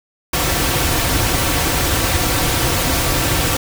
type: noise with comb filter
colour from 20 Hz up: pink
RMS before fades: -17 dBFS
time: 0.33-3.57 s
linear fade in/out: 5 ms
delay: 4.8 ms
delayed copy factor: -0.5
effects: none